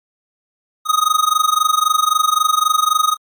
square tone with amplitude modulation, 1250 Hz, D#6, 8 cents sharp, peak -10 dBFS, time 0.85-3.17 s, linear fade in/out 50 ms, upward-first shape sine, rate 23.8 Hz, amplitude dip 90%, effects Opus 48 kbps

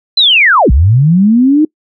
sine linear two-way sweep, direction down then up, 4125 to 54.5 to 315.8 Hz, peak -4 dBFS, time 0.17-1.65 s, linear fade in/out 5 ms, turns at 0.71 s, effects noise-tail reverb RT60 0.1 s tail -25 dB re dry

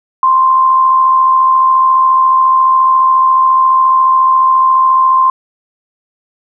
sine tone with amplitude modulation, 1046.5 Hz, C6, in tune, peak -4 dBFS, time 0.23-5.3 s, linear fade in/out 2 ms, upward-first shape sine, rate 74.3 Hz, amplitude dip 35%, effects none

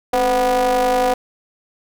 square ring-modulated tone, 119.9 Hz, A#2, 49 cents sharp, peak -12 dBFS, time 0.13-1.14 s, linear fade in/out 5 ms, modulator 625 Hz, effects none

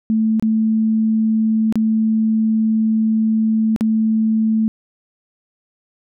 sine tone with dropouts, 220.2 Hz, A3, 2 cents sharp, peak -13 dBFS, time 0.1-4.68 s, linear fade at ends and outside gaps 0 ms, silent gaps 0.397-0.425 / 1.725-1.756 / 3.762-3.809 s, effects none

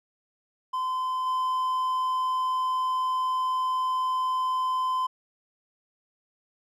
triangle tone with level steps, 1026 Hz, C6, 34 cents flat, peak -24 / -22 dBFS, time 0.73-5.07 s, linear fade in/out 10 ms, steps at 1.26 s, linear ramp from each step 10 ms, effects none

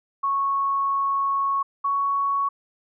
sine tone pair in turn, 1104 / 1114.9 Hz, C#6 / C#6, -7 / +10 cents, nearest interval unison, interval 17 cents, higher second, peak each -20 dBFS, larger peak neither, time 0.23-1.63 / 1.84-2.49 s, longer first, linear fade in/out 10 ms, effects none

